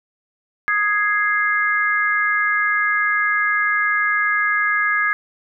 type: chord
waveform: sine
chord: Ab major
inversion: second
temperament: equal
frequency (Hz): 1244.5 / 1661.2 / 2093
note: Eb6 / Ab6 / C7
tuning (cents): 0 / 0 / 0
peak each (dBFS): -22 / -18 / -22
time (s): 0.68-5.13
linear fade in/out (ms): 0
effects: none